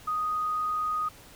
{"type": "tone", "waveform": "sine", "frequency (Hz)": 1244.5, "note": "D#6", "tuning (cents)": 0, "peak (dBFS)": -26, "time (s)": [0.07, 1.09], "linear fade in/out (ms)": 10, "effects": ["pink hiss -51 dBFS RMS until 1.35 s"]}